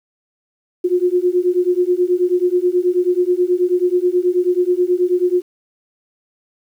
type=beating tone pair; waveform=sine; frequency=354.4 / 363.7 Hz; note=F4 / F#4; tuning=+25 / -30 cents; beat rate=9.3 Hz; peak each=-16 dBFS; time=0.84-5.42 s; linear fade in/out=10 ms; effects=8-bit